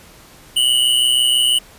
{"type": "tone pair together", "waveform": "square", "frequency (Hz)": [2893, 3019], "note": ["F#7", "F#7"], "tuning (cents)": [-40, 34], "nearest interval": "minor second", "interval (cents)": 74, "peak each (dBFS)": -16, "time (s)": [0.56, 1.59], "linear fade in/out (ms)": 10, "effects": ["pink hiss -44 dBFS RMS until 1.78 s", "resampled to 32000 Hz"]}